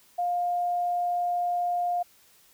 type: tone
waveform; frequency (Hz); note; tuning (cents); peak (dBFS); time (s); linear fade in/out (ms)
sine; 706; F5; +19; -24; 0.18-2.03; 10
effects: white hiss -59 dBFS RMS until 2.53 s